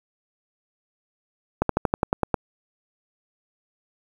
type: slowing click train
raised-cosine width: 1 ms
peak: -5 dBFS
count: 9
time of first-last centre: 1.62-2.343 s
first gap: 73 ms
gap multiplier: 1.06
effects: 7-bit